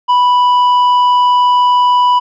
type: tone with tanh clipping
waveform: triangle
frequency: 987 Hz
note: B5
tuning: 1 cent flat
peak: -8 dBFS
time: 0.08-2.2 s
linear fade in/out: 20 ms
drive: 10 dB
effects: none